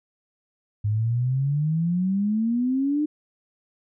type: exponential sweep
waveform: sine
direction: up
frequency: 102.5 to 306 Hz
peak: -20 dBFS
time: 0.84-3.06 s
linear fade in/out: 10 ms
effects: none